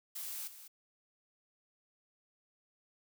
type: noise with echo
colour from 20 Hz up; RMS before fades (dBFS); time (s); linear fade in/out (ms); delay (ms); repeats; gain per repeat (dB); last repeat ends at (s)
blue; -42; 0.15-0.48; 10; 200; 1; -11; 0.68
effects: none